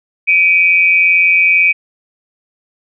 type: tone pair together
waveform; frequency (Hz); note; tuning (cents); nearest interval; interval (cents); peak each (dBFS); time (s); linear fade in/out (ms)
sine; 2311 / 2489; D7 / D#7; -28 / 0; minor second; 128; -10; 0.27-1.73; 20
effects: none